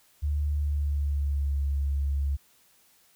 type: tone with pitch glide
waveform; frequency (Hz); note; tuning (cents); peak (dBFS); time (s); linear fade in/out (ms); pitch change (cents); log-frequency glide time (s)
sine; 73.42 to 70.06; D2 to C#2; 0 to +19; -24; 0.22-2.37; 20; -81; 0.56-1.58
effects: white hiss -62 dBFS RMS until 3.15 s